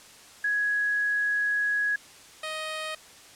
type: tone pair in turn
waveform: sine / 10% pulse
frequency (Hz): 1669 / 625.2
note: G#6 / D#5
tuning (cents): +8 / +8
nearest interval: octave + perfect fourth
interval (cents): 1700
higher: first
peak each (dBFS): -23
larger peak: neither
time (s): 0.44-1.96 / 2.43-2.95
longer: first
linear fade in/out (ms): 5
effects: white hiss -50 dBFS RMS until 3.35 s + low-pass 9000 Hz 12 dB/octave